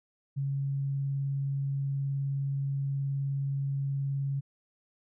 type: tone with vibrato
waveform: sine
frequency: 138.3 Hz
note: C#3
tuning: 4 cents flat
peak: -28 dBFS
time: 0.36-4.41 s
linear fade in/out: 20 ms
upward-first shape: triangle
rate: 19 Hz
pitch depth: 10 cents each way
effects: none